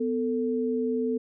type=tone pair together; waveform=sine; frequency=249.6 / 444.8 Hz; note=B3 / A4; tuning=+19 / +19 cents; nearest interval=minor seventh; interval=1000 cents; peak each=-27 dBFS; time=0-1.18 s; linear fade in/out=10 ms; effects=none